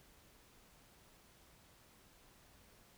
silence, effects pink hiss -65 dBFS RMS until 2.97 s

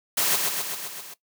white noise with echo, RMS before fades -23 dBFS, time 0.17-0.36 s, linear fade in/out 5 ms, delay 130 ms, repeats 6, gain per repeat -3 dB, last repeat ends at 1.14 s, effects noise-tail reverb RT60 0.1 s tail -17 dB re dry + high-pass 200 Hz 12 dB/octave

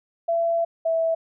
sine tone pair in turn, 672 / 655.5 Hz, E5 / E5, +33 / -10 cents, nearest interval unison, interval 43 cents, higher first, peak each -19 dBFS, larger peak neither, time 0.28-0.65 / 0.85-1.15 s, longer first, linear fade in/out 10 ms, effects none

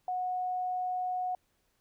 sine tone, 732 Hz, F#5, 19 cents flat, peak -30 dBFS, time 0.08-1.35 s, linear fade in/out 2 ms, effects pink hiss -74 dBFS RMS until 1.8 s

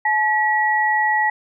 sine tone pair together, 858 / 1926.1 Hz, A5 / B6, -44 / -44 cents, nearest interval octave + major second, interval 1400 cents, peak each -18 dBFS, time 0.05-1.3 s, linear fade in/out 5 ms, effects none

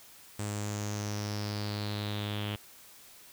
sawtooth tone with low-pass filter sweep, 104 Hz, G#2, 3 cents sharp, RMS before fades -35 dBFS, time 0.39-2.56 s, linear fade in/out 5 ms, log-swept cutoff 8200 to 3100 Hz, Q 5.8, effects white hiss -54 dBFS RMS until 3.32 s

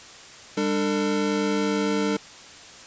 square tone cluster, 199.7 / 297.2 / 449.5 Hz, G3 / D4 / A4, +32 / +21 / +37 cents, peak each -27 dBFS, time 0.57-2.17 s, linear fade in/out 5 ms, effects white hiss -44 dBFS RMS until 2.86 s + resampled to 16000 Hz

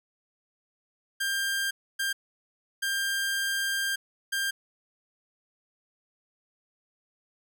sawtooth tone bursts at uneven times, 1594 Hz, G6, 28 cents sharp, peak -23 dBFS, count 4, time 1.2-1.71 / 1.99-2.13 / 2.82-3.96 / 4.32-4.51 s, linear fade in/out 10 ms, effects none

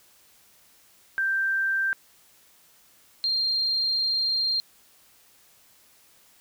sine tone pair in turn, 1570 / 4191 Hz, G6 / C8, +2 / +2 cents, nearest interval octave + perfect fourth, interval 1700 cents, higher second, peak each -22 dBFS, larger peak neither, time 1.18-1.93 / 3.24-4.6 s, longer second, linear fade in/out 0 ms, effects white hiss -58 dBFS RMS until 6.4 s

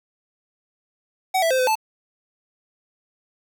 square tone with pitch steps, 754 / 659 / 520 / 509 / 876 Hz, F#5 / E5 / C5 / C5 / A5, +32 / -1 / -11 / -48 / -8 cents, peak -18 dBFS, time 1.34-1.755 s, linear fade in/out 10 ms, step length 83 ms, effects 8-bit

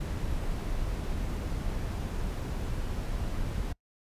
brown noise, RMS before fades -32 dBFS, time 0-3.73 s, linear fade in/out 10 ms, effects noise-tail reverb RT60 0.1 s tail -24 dB re dry + resampled to 32000 Hz

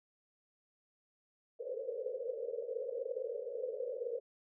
pink band-pass noise, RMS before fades -40 dBFS, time 1.59-4.2 s, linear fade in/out 10 ms, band 450 to 540 Hz, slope 96 dB/octave, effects none

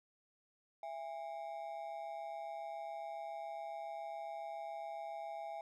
triangle ring-modulated tone, 740 Hz, F#5, in tune, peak -37 dBFS, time 0.83-5.61 s, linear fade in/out 2 ms, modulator 73.6 Hz, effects none

